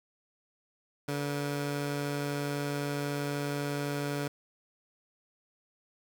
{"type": "tone pair together", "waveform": "15% pulse", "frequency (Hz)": [143.83, 483.8], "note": ["D3", "B4"], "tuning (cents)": [-36, -36], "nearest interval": "octave + major sixth", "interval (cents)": 2100, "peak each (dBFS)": [-25, -36], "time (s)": [1.08, 4.28], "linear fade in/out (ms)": 5, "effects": []}